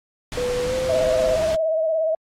pink noise, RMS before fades -31 dBFS, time 0.32-1.55 s, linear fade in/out 0 ms
sine tone with pitch glide, 493.9 to 515.8 Hz, B4 to C5, 0 to -25 cents, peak -21 dBFS, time 0.37-1.36 s, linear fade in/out 5 ms, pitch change +75 cents, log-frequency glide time 0.65-0.74 s
sine tone with vibrato, 639 Hz, D#5, 46 cents sharp, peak -18 dBFS, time 0.89-2.15 s, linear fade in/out 5 ms, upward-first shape sine, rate 17 Hz, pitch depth 45 cents each way
effects low-pass 8000 Hz 12 dB/octave + AAC 48 kbps

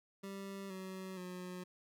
25% pulse tone with pitch steps, 196 / 188.45 / 181.19 Hz, G3 / F#3 / F#3, 0 / +32 / -36 cents, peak -40 dBFS, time 0.23-1.64 s, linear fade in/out 10 ms, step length 470 ms, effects none

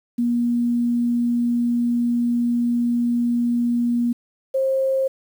sine tone pair in turn, 238.8 / 532.7 Hz, A#3 / C5, +42 / +31 cents, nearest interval octave + major second, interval 1389 cents, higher second, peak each -17 dBFS, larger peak neither, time 0.18-4.13 / 4.54-5.08 s, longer first, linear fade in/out 10 ms, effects 8-bit

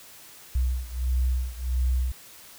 sine beating tone pair, 62.4 / 63.9 Hz, B1 / C2, +19 / -40 cents, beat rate 1.5 Hz, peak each -25 / -27 dBFS, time 0.55-2.12 s, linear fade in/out 5 ms, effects white hiss -48 dBFS RMS until 2.58 s

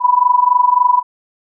sine tone with amplitude modulation, 987.8 Hz, B5, in tune, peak -5 dBFS, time 0-1.03 s, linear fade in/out 50 ms, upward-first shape sine, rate 23.6 Hz, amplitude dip 85%, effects none

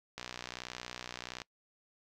click train, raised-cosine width 0.2 ms, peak -23 dBFS, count 77, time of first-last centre 0.18-1.418 s, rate 61.4 Hz, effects noise-tail reverb RT60 0.1 s tail -23 dB re dry

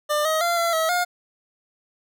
25% pulse tone with pitch steps, 597 / 631 / 689 / 678 / 644 / 712 Hz, D5 / D#5 / F5 / E5 / E5 / F5, +28 / +24 / -24 / +49 / -41 / +33 cents, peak -16 dBFS, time 0.09-1.05 s, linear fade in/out 20 ms, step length 160 ms, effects none

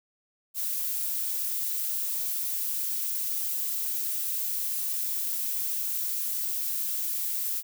violet noise, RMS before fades -30 dBFS, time 0.54-7.63 s, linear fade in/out 50 ms, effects none

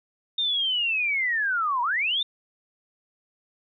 sine linear two-way sweep, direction down then up, 3677 to 932.3 to 3677 Hz, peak -22 dBFS, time 0.38-2.23 s, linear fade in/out 5 ms, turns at 1.82 s, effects none

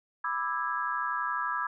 sine chord, E dominant seventh, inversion second, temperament just, 988.9 / 1186.7 / 1318.5 / 1648.1 Hz, B5 / D6 / E6 / G#6, +2 / +18 / 0 / -14 cents, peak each -34 dBFS, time 0.24-1.67 s, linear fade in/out 5 ms, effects none

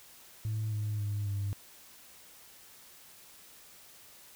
sine tone with pitch steps, 108.6 / 105.69 / 102.86 / 100.11 Hz, A2 / G#2 / G#2 / G2, -22 / +31 / -16 / +37 cents, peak -29 dBFS, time 0.45-1.53 s, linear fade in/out 0 ms, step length 270 ms, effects tanh soft clip ceiling -28 dBFS + white hiss -55 dBFS RMS until 4.35 s

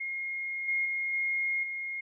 sine tone with level steps, 2144 Hz, C7, 42 cents sharp, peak -32 / -26 / -29 / -27 / -33 dBFS, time 0-2.01 s, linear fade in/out 10 ms, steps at 0.68 / 0.85 / 1.13 / 1.63 s, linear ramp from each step 5 ms, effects none

